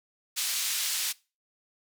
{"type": "band-pass noise", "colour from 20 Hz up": "pink", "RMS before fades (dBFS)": -30, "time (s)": [0.36, 1.13], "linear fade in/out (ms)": 20, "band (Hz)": [3300, 14000], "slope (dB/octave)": 12, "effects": ["noise-tail reverb RT60 0.3 s tail -22 dB re dry"]}